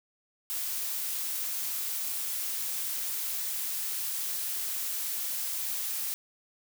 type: noise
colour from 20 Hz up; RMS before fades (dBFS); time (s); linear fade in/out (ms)
blue; -33; 0.5-6.14; 0
effects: none